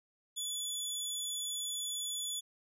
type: tone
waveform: 20% pulse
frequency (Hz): 3439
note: A7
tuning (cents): -40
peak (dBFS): -30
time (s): 0.36-2.41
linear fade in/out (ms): 20
effects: none